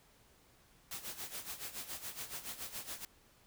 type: noise with tremolo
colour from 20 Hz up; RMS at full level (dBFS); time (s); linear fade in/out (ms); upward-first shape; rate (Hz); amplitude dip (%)
white; -42; 0.91-3.05; 2; sine; 7.1; 75
effects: pink hiss -66 dBFS RMS until 3.46 s